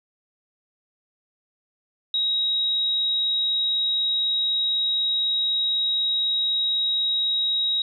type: tone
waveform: sine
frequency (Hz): 3809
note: A#7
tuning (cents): +37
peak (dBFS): -20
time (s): 2.14-7.82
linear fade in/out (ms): 2
effects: none